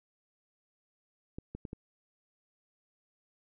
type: clicks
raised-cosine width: 3 ms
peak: -27 dBFS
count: 4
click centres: 1.385 / 1.55 / 1.652 / 1.731 s
effects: none